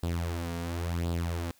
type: tone with flanger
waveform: sawtooth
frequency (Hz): 85.1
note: F2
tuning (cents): -44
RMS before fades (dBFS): -32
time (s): 0.03-1.51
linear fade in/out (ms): 0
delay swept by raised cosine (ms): 0.23 to 4.33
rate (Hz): 0.94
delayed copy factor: +0.65
effects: white hiss -63 dBFS RMS until 1.59 s